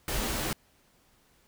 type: noise with comb filter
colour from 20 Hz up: pink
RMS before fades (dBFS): -31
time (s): 0.08-0.53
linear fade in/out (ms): 2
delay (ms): 11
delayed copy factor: -0.5
effects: pink hiss -65 dBFS RMS until 1.47 s